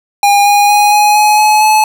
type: tone with pitch steps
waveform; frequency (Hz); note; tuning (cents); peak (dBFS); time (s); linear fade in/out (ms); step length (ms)
square; 811 / 819 / 827.1 / 835.2 / 843.5 / 851.8 / 860.2; G#5 / G#5 / G#5 / G#5 / G#5 / G#5 / A5; -41 / -24 / -7 / +10 / +27 / +44 / -39; -6; 0.23-1.84; 2; 230
effects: none